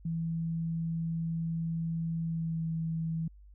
sine tone with pitch glide, 164.81 to 162.73 Hz, E3 to E3, 0 to -22 cents, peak -30 dBFS, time 0.05-3.28 s, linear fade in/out 5 ms, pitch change -22 cents, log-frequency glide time 2.24-2.65 s, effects added 50 Hz sine -51 dBFS peak until 3.54 s

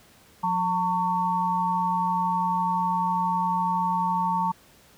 sine tone cluster, 178.8 / 903 / 1115 Hz, F3 / A5 / C#6, +41 / +45 / +10 cents, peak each -30 / -23 / -30 dBFS, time 0.43-4.52 s, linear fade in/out 10 ms, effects pink hiss -55 dBFS RMS until 4.97 s + high-pass 60 Hz 12 dB/octave

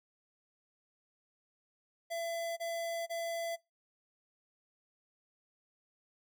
square tone bursts, 672 Hz, E5, 33 cents sharp, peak -36 dBFS, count 3, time 2.1-3.564 s, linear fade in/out 20 ms, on 470 ms, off 27 ms, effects noise-tail reverb RT60 0.2 s tail -21 dB re dry

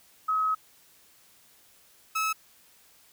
sine / 30% pulse tone pair in turn, 1277 / 1296.3 Hz, D#6 / E6, +45 / -29 cents, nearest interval unison, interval 26 cents, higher second, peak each -23 dBFS, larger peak neither, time 0.28-0.55 / 2.15-2.33 s, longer first, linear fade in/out 10 ms, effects white hiss -59 dBFS RMS until 3.12 s

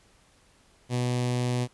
sawtooth tone with notch filter, 123.47 Hz, B2, in tune, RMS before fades -27 dBFS, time 0.89-1.68 s, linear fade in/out 50 ms, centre 1400 Hz, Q 1.5, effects pink hiss -61 dBFS RMS until 1.73 s + resampled to 24000 Hz

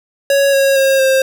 square tone with pitch steps, 556 / 547.4 / 538.9 / 530.6 Hz, C#5 / C#5 / C#5 / C5, +5 / -22 / -49 / +24 cents, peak -10 dBFS, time 0.3-1.22 s, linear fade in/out 2 ms, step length 230 ms, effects none

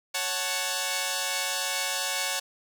5% pulse chord, F# minor, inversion second, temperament equal, 554.4 / 740 / 880 Hz, C#5 / F#5 / A5, 0 / 0 / 0 cents, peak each -20 dBFS, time 0.14-2.4 s, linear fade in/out 10 ms, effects none

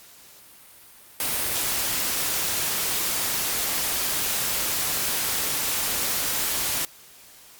white noise with amplitude modulation, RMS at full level -24 dBFS, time 1.2-6.85 s, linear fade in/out 2 ms, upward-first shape sine, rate 227 Hz, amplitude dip 30%, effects white hiss -49 dBFS RMS until 7.59 s + Opus 48 kbps

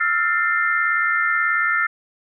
sine chord, F major seventh, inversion third, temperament equal with one note detuned, 1318.5 / 1396.9 / 1789.7 / 2093 Hz, E6 / F6 / A6 / C7, 0 / 0 / +29 / 0 cents, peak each -25 / -21 / -21 / -24 dBFS, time 0-1.87 s, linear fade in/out 10 ms, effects none

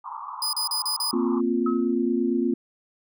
white band-pass noise, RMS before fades -36 dBFS, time 0.04-1.41 s, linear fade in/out 10 ms, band 850 to 1200 Hz, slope 96 dB/octave
sawtooth tone bursts, 4978 Hz, D#8, in tune, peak -21 dBFS, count 5, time 0.42-1.11 s, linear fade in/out 2 ms, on 110 ms, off 35 ms
sine chord, Bb suspended second, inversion none, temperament equal, 233.1 / 261.6 / 349.2 Hz, Bb3 / C4 / F4, 0 / 0 / 0 cents, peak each -25 dBFS, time 1.13-2.54 s, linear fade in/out 5 ms
sine tone with exponential decay, 1284 Hz, E6, 46 cents flat, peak -25 dBFS, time 1.66-1.94 s, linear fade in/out 5 ms, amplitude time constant 60 ms
effects none

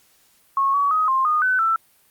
sine tone with pitch steps, 1094 / 1132 / 1259 / 1057 / 1229 / 1510 / 1331 Hz, C#6 / C#6 / D#6 / C6 / D#6 / F#6 / E6, -23 / +36 / +20 / +17 / -22 / +35 / +16 cents, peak -16 dBFS, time 0.57-1.76 s, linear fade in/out 2 ms, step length 170 ms, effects white hiss -58 dBFS RMS until 2.1 s + Opus 48 kbps

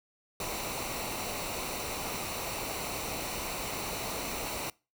pink noise with comb filter, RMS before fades -36 dBFS, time 0.4-4.7 s, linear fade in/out 2 ms, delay 0.6 ms, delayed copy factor -0.55, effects noise-tail reverb RT60 0.3 s tail -24 dB re dry

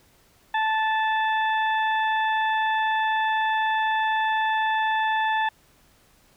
harmonic tone, 876 Hz, A5, 8 cents flat, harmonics 1 / 2 / 3 / 4, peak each -22 / -26 / -36 / -36 dBFS, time 0.54-5.49 s, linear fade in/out 5 ms, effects pink hiss -59 dBFS RMS until 6.36 s

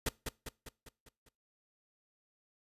pink noise with echo, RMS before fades -32 dBFS, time 0.06-0.09 s, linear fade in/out 5 ms, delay 200 ms, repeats 6, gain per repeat -5 dB, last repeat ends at 1.29 s, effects noise-tail reverb RT60 0.3 s tail -23 dB re dry + resampled to 32000 Hz

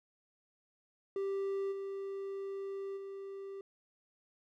triangle tone with level steps, 392.2 Hz, G4, 1 cent sharp, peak -31 / -36 / -40 dBFS, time 1.16-3.61 s, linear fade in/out 2 ms, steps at 1.71 / 2.96 s, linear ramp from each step 20 ms, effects none

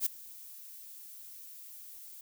violet noise with ADSR envelope, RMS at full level -27 dBFS, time 0-2.21 s, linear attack 63 ms, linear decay 4 ms, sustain -22 dB, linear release 3 ms, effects none

